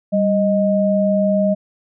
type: tone pair together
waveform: sine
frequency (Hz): 196 / 622.3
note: G3 / D#5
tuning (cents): 0 / 0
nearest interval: octave + minor sixth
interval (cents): 2000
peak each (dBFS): -16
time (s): 0.12-1.55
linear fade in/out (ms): 20
effects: none